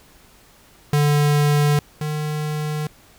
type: tone pair in turn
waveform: square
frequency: 146.83 / 151.66 Hz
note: D3 / D#3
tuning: 0 / -44 cents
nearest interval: minor second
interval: 56 cents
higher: second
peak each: -15 / -23 dBFS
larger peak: first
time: 0.93-1.79 / 2.01-2.87 s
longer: neither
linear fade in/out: 2 ms
effects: pink hiss -51 dBFS RMS until 3.18 s